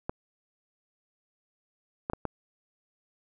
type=clicks; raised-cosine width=1 ms; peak=-16 dBFS; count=4; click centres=0.095 / 2.099 / 2.134 / 2.253 s; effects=none